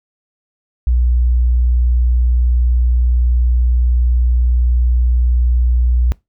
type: tone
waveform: sine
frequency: 60.7 Hz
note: B1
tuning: 29 cents flat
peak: -10 dBFS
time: 0.87-6.12 s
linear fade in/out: 0 ms
effects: noise-tail reverb RT60 0.2 s tail -22 dB re dry